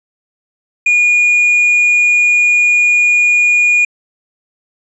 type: tone with tanh clipping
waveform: sine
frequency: 2440 Hz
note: D#7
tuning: 34 cents flat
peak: -8 dBFS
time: 0.86-3.85 s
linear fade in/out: 5 ms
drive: 2 dB
effects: resampled to 24000 Hz